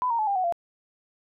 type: tone with pitch steps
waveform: sine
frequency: 1001 / 928.6 / 861.4 / 799.1 / 741.3 / 687.7 Hz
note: B5 / A#5 / A5 / G5 / F#5 / F5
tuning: +23 / -7 / -37 / +33 / +3 / -27 cents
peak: -22 dBFS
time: 0.02-0.524 s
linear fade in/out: 0 ms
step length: 84 ms
effects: none